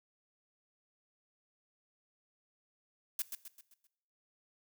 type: noise with echo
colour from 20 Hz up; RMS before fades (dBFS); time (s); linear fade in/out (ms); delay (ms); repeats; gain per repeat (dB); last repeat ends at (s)
blue; -34; 3.19-3.22; 2; 130; 5; -7; 3.87
effects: noise-tail reverb RT60 0.8 s tail -19 dB re dry